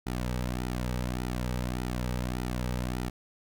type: tone with flanger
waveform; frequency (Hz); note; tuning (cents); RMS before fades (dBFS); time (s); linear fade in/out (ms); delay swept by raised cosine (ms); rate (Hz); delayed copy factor
sawtooth; 61.74; B1; 0; -32; 0.06-3.1; 10; 1.8 to 2.9; 1.7; -0.75
effects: none